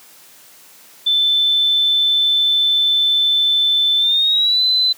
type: tone with pitch glide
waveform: sine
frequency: 3527 to 4028 Hz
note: A7 to B7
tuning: +3 to +33 cents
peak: -12 dBFS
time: 1.06-4.93 s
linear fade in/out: 10 ms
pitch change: +230 cents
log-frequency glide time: 3.98-4.63 s
effects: white hiss -45 dBFS RMS until 4.97 s + high-pass 150 Hz 12 dB/octave